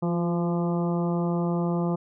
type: harmonic tone with a mistuned harmonic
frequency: 171.7 Hz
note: F3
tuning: 29 cents flat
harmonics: 1 / 2 / 3 / 4 / 5 / 6 / 7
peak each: -24 / -30 / -34 / -36 / -38 / -40 / -41 dBFS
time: 0.02-1.96 s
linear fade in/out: 10 ms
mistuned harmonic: 2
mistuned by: +27 cents
effects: none